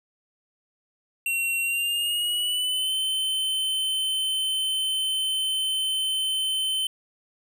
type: tone with pitch glide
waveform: square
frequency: 2735 to 3070 Hz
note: F7 to G7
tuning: -37 to -37 cents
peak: -24 dBFS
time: 1.26-6.87 s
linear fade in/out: 2 ms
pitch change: +200 cents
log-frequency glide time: 1.61-2.93 s
effects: none